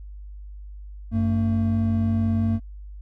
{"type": "tone pair together", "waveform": "triangle", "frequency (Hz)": [94.7, 225.7], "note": ["F#2", "A3"], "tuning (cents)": [41, 44], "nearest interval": "octave + minor third", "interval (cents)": 1503, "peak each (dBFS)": -20, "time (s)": [1.11, 2.6], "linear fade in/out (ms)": 50, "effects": ["added 50 Hz sine -36 dBFS peak until 3.01 s"]}